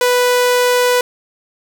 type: tone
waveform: sawtooth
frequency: 493.9 Hz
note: B4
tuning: in tune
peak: -7 dBFS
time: 0.01-1.01 s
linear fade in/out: 2 ms
effects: none